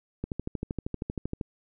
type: click train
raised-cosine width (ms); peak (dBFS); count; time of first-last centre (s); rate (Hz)
3; -18; 16; 0.24-1.412; 12.8
effects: none